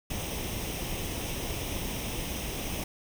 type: noise with comb filter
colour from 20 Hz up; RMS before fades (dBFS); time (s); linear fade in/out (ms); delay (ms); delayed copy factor
pink; -34; 0.1-2.84; 5; 0.34; +0.6
effects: none

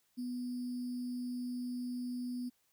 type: tone with sample-and-hold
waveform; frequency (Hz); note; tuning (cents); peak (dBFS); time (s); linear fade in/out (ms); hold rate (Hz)
sine; 246.9; B3; 0; -36; 0.17-2.5; 20; 4900
effects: white hiss -75 dBFS RMS until 2.72 s

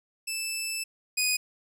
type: tone pair in turn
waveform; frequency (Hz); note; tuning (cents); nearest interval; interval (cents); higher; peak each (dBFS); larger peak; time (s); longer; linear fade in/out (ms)
15% pulse; 2637 / 2486; E7 / D#7; 0 / -2; minor second; 102; first; -23 / -17; second; 0.27-0.84 / 1.17-1.37; first; 10
effects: none

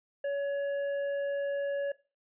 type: tone with hard clipping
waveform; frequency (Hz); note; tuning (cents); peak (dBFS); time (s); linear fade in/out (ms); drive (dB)
triangle; 563; C#5; +27; -31; 0.24-1.92; 5; 10
effects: noise-tail reverb RT60 0.3 s tail -19 dB re dry + resampled to 8000 Hz

